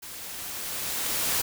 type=noise with level ramp; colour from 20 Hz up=white; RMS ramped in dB=-41 to -25 dBFS; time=0.02-1.42 s; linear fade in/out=10 ms; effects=none